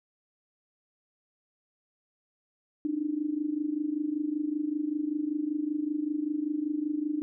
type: tone with amplitude modulation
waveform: sine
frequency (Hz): 300.6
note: D4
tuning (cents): +40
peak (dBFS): -24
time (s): 2.85-7.22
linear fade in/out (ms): 0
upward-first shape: sine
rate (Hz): 25.2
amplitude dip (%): 80
effects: none